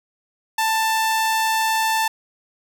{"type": "tone", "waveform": "sawtooth", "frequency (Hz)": 886, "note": "A5", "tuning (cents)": 12, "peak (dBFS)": -14, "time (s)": [0.58, 2.08], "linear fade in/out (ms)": 5, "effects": []}